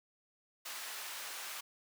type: high-pass noise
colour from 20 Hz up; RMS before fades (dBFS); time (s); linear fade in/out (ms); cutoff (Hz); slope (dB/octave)
pink; -44; 0.65-1.61; 10; 1100; 12
effects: none